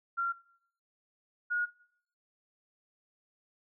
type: tone pair in turn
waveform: sine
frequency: 1378 / 1442.5 Hz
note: F6 / F#6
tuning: -24 / -44 cents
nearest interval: minor second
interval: 80 cents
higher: second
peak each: -28 dBFS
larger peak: neither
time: 0.17-0.33 / 1.5-1.66 s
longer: neither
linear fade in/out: 20 ms
effects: noise-tail reverb RT60 0.6 s tail -19 dB re dry